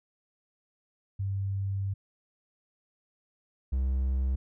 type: tone pair in turn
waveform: sine / triangle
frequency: 98 / 65.41 Hz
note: G2 / C2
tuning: 0 / 0 cents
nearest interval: perfect fifth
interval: 700 cents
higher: first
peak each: -28 / -23 dBFS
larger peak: second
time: 1.19-1.94 / 3.72-4.36 s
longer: first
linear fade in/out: 10 ms
effects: none